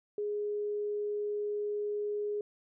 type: tone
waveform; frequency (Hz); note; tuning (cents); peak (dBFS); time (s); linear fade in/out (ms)
sine; 415.3; G#4; 0; -31; 0.18-2.41; 2
effects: none

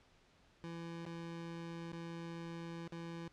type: tone with dropouts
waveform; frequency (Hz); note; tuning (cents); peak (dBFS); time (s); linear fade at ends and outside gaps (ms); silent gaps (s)
25% pulse; 167.8; E3; +31; -40; 0.64-3.28; 0; 1.052-1.064 / 1.919-1.929 / 2.876-2.923
effects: pink hiss -68 dBFS RMS until 3.32 s + low-pass 5000 Hz 12 dB/octave

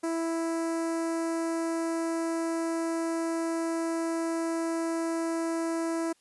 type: tone with notch filter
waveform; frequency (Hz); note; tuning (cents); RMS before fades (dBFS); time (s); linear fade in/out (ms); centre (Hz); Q
sawtooth; 330; E4; +2; -30; 0.03-6.13; 10; 3300; 0.53
effects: white hiss -67 dBFS RMS until 6.2 s + resampled to 24000 Hz

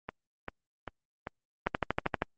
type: two click trains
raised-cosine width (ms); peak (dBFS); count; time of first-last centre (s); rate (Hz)
0.5; -21 / -12; 6 / 8; 0.09-2.059 / 1.67-2.221; 2.54 / 12.7
effects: Opus 24 kbps

